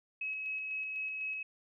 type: tone with tremolo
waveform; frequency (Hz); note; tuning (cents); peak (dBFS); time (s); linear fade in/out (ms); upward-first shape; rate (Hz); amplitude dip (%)
sine; 2563; E7; -49; -34; 0.21-1.43; 5; square; 4; 25
effects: none